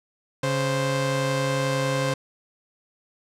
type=tone pair together; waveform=sawtooth; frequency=138.6 / 523.3 Hz; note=C#3 / C5; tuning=0 / 0 cents; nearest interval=octave + major seventh; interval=2300 cents; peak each=-21 dBFS; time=0.43-2.14 s; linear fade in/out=5 ms; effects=low-pass 9000 Hz 12 dB/octave